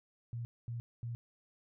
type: tone bursts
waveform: sine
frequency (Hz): 118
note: A#2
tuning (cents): +22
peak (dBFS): -37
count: 3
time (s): 0.33-1.15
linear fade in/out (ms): 0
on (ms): 120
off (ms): 230
effects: none

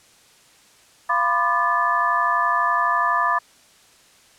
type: tone cluster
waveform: sine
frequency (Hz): 691 / 994 / 1066 / 1195 / 1737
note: F5 / B5 / C6 / D6 / A6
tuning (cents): -19 / +11 / +32 / +30 / -23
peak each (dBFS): -27 / -22 / -28 / -21 / -24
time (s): 1.09-3.39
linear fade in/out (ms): 10
effects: white hiss -53 dBFS RMS until 4.38 s + low-pass 9000 Hz 12 dB/octave

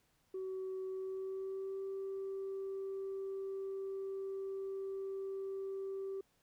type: tone with pitch glide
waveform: sine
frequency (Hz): 377.6 to 388.2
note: F#4 to G4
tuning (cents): +35 to -17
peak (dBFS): -37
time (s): 0.34-6.21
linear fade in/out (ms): 5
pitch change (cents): +48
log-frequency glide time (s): 0.87-1.83
effects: tanh soft clip ceiling -36 dBFS + pink hiss -75 dBFS RMS until 6.42 s

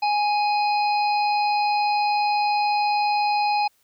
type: harmonic tone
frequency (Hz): 830.6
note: G#5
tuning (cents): 0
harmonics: 1 / 3 / 5 / 6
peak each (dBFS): -19 / -29 / -33 / -35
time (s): 0.02-3.68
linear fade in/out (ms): 10
effects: white hiss -64 dBFS RMS until 3.83 s

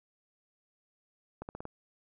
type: accelerating click train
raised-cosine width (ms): 1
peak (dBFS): -26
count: 5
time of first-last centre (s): 1.42-1.654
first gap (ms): 69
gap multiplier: 0.89
effects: none

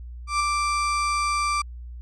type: tone with ADSR envelope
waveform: 35% pulse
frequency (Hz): 1174.7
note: D6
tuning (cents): 0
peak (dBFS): -17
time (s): 0.27-1.62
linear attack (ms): 130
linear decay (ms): 7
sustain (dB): -3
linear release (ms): 7
effects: added 60 Hz sine -35 dBFS peak until 2.01 s + resampled to 22050 Hz

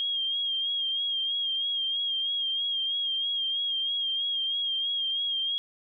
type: tone with vibrato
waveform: sine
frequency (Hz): 3238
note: G#7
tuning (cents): -45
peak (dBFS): -26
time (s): 0-5.58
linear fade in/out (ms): 0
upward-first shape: sine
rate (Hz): 3.1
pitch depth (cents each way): 42
effects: none

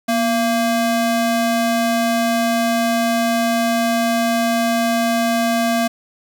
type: ring-modulated tone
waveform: square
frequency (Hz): 460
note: A#4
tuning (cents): -23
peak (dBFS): -13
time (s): 0.08-5.88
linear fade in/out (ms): 10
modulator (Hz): 222
effects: 8-bit

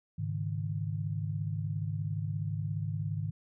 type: chord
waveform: sine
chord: Ab suspended fourth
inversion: none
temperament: equal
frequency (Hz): 103.83 / 138.59 / 155.56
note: Ab2 / Db3 / Eb3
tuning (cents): 0 / 0 / 0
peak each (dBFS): -34 / -39 / -35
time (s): 0.18-3.31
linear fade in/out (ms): 10
effects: none

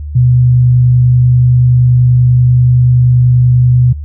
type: tone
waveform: sine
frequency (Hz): 124.4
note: B2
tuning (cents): +13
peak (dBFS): -4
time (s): 0.15-3.93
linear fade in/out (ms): 10
effects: added 74 Hz sine -19 dBFS peak until 4.04 s

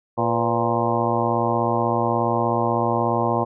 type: harmonic tone with a mistuned harmonic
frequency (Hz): 116.54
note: A#2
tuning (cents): 0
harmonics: 1 / 2 / 3 / 4 / 5 / 6 / 7 / 8 / 9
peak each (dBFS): -27 / -27 / -27 / -27 / -27 / -27 / -27 / -27 / -27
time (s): 0.17-3.45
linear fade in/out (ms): 20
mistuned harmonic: 4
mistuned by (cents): +77
effects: none

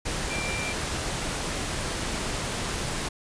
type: tone in noise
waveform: sine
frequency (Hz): 2361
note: D7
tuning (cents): +9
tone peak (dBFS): -32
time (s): 0.3-0.73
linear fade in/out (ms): 10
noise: pink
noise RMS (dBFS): -30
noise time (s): 0.05-3.09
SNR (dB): -5
effects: resampled to 22050 Hz

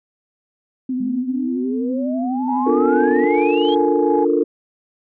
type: tone with vibrato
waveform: sine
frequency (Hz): 255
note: C4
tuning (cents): -44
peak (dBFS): -19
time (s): 0.89-3.25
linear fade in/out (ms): 5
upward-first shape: sine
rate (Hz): 12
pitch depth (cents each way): 40
type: exponential sweep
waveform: sine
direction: up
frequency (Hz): 198.1 to 3322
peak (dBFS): -25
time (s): 1-3.75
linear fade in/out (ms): 5
type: tone with tremolo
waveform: sine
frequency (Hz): 840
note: G#5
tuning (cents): +19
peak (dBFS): -19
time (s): 2.48-4.25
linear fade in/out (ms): 5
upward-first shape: sine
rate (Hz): 2.5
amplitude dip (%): 45
type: chord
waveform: sine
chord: Bb major seventh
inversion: first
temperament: equal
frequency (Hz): 293.7 / 349.2 / 440 / 466.2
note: D4 / F4 / A4 / Bb4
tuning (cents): 0 / 0 / 0 / 0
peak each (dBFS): -19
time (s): 2.66-4.44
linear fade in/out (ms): 10
effects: tanh soft clip ceiling -3 dBFS

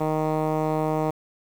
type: tone with low-pass filter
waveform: 10% pulse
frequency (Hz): 155.56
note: D#3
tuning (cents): 0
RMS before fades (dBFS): -24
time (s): 0-1.11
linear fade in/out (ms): 10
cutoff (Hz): 1000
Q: 1
effects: 7-bit

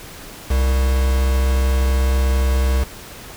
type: tone with quantisation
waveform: triangle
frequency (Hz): 65.41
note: C2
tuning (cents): 0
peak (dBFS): -12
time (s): 0.5-2.84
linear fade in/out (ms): 10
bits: 4
effects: pink hiss -37 dBFS RMS until 3.36 s

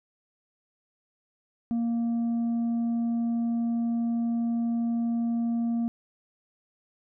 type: tone with tanh clipping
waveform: sine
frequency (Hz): 233.1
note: A#3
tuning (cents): 0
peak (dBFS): -25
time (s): 1.71-5.88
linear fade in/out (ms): 0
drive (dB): 3
effects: none

